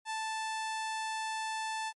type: tone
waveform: sawtooth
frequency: 880 Hz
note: A5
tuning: in tune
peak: -30 dBFS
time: 0.05-1.93 s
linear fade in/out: 50 ms
effects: MP3 48 kbps